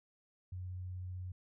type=tone with vibrato; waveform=sine; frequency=91.3 Hz; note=F#2; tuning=23 cents flat; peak=-40 dBFS; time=0.52-1.32 s; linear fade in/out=5 ms; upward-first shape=sine; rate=16 Hz; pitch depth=8 cents each way; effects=none